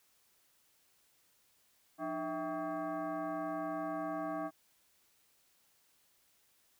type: tone with frequency modulation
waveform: sine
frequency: 174.61 Hz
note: F3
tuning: in tune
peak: -35 dBFS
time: 1.98-4.51 s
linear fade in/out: 50 ms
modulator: 478 Hz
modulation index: 2.1
effects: white hiss -71 dBFS RMS until 6.79 s